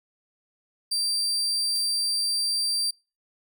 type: tone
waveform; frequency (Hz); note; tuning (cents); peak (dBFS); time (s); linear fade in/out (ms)
35% pulse; 4699; D8; 0; -22; 0.91-2.91; 10
type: noise with exponential decay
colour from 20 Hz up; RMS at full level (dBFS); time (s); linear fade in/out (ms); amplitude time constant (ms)
violet; -36; 1.75-2.06; 2; 66
effects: noise-tail reverb RT60 0.3 s tail -26 dB re dry